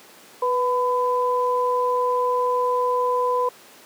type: tone pair together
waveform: sine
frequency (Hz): 493.9 / 1005.1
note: B4 / B5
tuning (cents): 0 / +30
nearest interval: octave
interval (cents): 1230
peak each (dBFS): -21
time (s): 0.42-3.49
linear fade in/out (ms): 5
effects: pink hiss -47 dBFS RMS until 3.85 s + high-pass 300 Hz 12 dB/octave